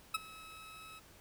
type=tone with ADSR envelope; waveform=20% pulse; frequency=1292 Hz; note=E6; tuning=35 cents flat; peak=-24 dBFS; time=0.14-1 s; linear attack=8 ms; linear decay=22 ms; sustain=-21 dB; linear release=20 ms; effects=pink hiss -60 dBFS RMS until 1.2 s